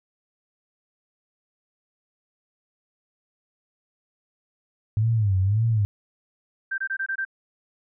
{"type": "tone with vibrato", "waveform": "sine", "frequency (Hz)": 103.83, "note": "G#2", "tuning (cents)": 0, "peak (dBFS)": -18, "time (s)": [4.97, 5.85], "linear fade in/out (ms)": 0, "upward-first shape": "sine", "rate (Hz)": 1.8, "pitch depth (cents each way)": 180}
{"type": "tone bursts", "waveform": "sine", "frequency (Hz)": 1568, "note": "G6", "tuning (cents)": 0, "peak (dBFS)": -24, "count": 6, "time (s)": [6.71, 7.251], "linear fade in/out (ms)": 10, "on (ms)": 71, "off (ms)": 23}
{"effects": []}